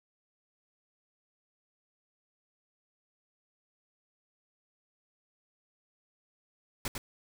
pink noise with echo, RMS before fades -34 dBFS, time 6.85-6.88 s, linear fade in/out 2 ms, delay 100 ms, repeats 1, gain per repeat -4 dB, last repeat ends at 6.98 s, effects none

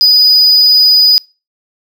triangle tone, 4959 Hz, D#8, 7 cents flat, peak -3 dBFS, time 0.01-1.18 s, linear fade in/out 0 ms, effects noise-tail reverb RT60 0.3 s tail -25 dB re dry

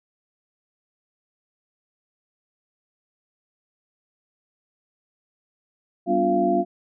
sine tone cluster, 194.5 / 247.5 / 289.9 / 352.9 / 688 Hz, G3 / B3 / D4 / F4 / F5, -13 / +4 / -22 / +18 / -26 cents, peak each -27 / -27 / -26 / -23 / -21 dBFS, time 6.06-6.65 s, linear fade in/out 50 ms, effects none

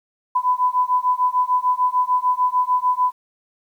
sine beating tone pair, 997 / 1003.7 Hz, B5 / B5, +16 / +28 cents, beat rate 6.7 Hz, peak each -19 / -19 dBFS, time 0.35-3.12 s, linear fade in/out 10 ms, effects 9-bit

